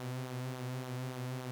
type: tone with flanger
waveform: sawtooth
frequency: 127.3 Hz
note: C3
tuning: 47 cents flat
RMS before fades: -40 dBFS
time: 0-1.51 s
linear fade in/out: 0 ms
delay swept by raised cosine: 0.39 to 5.39 ms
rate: 3.5 Hz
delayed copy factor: -0.5
effects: none